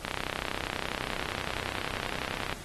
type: click train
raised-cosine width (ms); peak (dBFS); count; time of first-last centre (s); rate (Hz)
0.3; -14; 81; 0.05-2.527; 32.3
effects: pink hiss -45 dBFS RMS until 2.64 s + AAC 32 kbps